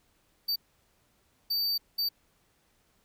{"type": "tone bursts at uneven times", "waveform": "square", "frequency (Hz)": 4613, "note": "D8", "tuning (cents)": -32, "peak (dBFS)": -27, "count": 3, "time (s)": [[0.48, 0.56], [1.5, 1.78], [1.98, 2.09]], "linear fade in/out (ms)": 10, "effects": ["pink hiss -69 dBFS RMS until 3.04 s"]}